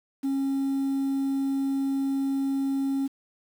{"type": "tone", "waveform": "sine", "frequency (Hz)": 272.6, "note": "C#4", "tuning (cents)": -29, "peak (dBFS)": -21, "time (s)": [0.23, 3.08], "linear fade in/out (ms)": 20, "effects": ["tanh soft clip ceiling -23 dBFS", "8-bit"]}